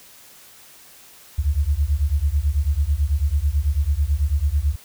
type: beating tone pair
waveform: sine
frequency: 68 / 77.1 Hz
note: C#2 / D#2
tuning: -33 / -15 cents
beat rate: 9.1 Hz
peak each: -20 dBFS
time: 1.38-4.76 s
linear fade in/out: 10 ms
effects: white hiss -47 dBFS RMS until 4.84 s